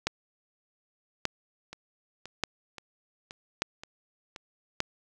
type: two click trains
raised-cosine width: 0.2 ms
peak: -24 / -9 dBFS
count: 6 / 5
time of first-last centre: 1.73-4.362 / 0.07-4.804 s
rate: 1.9 / 0.845 Hz
effects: none